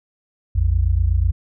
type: tone pair together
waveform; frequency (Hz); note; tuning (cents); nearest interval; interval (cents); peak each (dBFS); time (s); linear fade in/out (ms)
sine; 57.75 / 85.9; A#1 / F2; -16 / -28; perfect fifth; 688; -17; 0.55-1.32; 10
effects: none